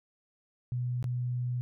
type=tone with dropouts; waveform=sine; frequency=123.47 Hz; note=B2; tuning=in tune; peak=-29 dBFS; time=0.72-1.61 s; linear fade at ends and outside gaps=0 ms; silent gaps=1.027-1.042 s; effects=none